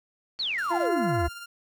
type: exponential sweep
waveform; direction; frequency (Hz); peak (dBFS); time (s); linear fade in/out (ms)
sine; down; 4618 to 64.1; -26; 0.39-1.29; 10
type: click train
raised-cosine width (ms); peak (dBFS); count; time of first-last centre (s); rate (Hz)
0.2; -31; 45; 0.39-0.854; 94.9
type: tone with tremolo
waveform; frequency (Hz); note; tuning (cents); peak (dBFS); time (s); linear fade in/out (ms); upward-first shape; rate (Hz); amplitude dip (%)
sawtooth; 1396.9; F6; 0; -33; 0.58-1.46; 5; triangle; 18; 50
type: harmonic tone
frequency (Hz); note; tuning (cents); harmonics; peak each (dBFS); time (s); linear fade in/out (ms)
344.1; F4; -26; 1 / 2 / 3 / 4 / 5 / 6; -28 / -28 / -34 / -36 / -38 / -44; 0.7-1.28; 20
effects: none